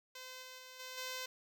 5% pulse tone with level steps, 513 Hz, C5, 34 cents flat, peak -36 / -38 / -40 / -34 / -29 dBFS, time 0.15-1.26 s, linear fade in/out 5 ms, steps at 0.42 / 0.58 / 0.79 / 0.97 s, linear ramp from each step 10 ms, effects none

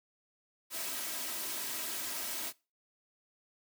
white noise with comb filter, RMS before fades -38 dBFS, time 0.7-2.53 s, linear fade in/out 50 ms, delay 3.1 ms, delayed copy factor +0.55, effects noise-tail reverb RT60 0.3 s tail -22 dB re dry + high-pass 150 Hz 12 dB/octave

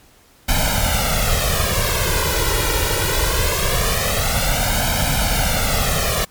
pink noise with flanger, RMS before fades -18 dBFS, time 0.48-6.25 s, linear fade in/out 10 ms, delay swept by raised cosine 1.3 to 2.1 ms, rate 0.22 Hz, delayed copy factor +0.9, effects pink hiss -51 dBFS RMS until 6.3 s + MP3 96 kbps

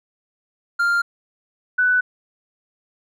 triangle / sine tone pair in turn, 1396.9 / 1492.2 Hz, F6 / F#6, 0 / +14 cents, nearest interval minor second, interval 114 cents, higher second, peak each -14 dBFS, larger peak neither, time 0.79-1.02 / 1.78-2.01 s, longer neither, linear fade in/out 10 ms, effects none

